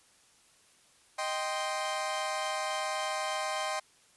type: chord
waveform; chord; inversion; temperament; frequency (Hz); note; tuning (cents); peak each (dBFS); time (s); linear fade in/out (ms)
sawtooth; C minor; first; equal; 622.3 / 784 / 1046.5; Eb5 / G5 / C6; 0 / 0 / 0; -32; 1.18-3.8; 10
effects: white hiss -63 dBFS RMS until 4.16 s + resampled to 24000 Hz